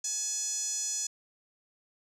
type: tone with band-pass filter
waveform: 5% pulse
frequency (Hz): 850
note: G#5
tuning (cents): +40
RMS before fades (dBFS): -33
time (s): 0.04-1.07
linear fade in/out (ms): 5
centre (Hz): 6500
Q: 6.4
effects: none